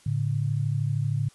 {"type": "tone pair together", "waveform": "sine", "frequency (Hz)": [110, 143.01], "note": ["A2", "D3"], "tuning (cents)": [0, -46], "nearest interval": "perfect fourth", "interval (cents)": 454, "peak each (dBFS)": -26, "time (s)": [0.06, 1.29], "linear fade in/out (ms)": 5, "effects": ["white hiss -57 dBFS RMS until 1.34 s", "resampled to 24000 Hz"]}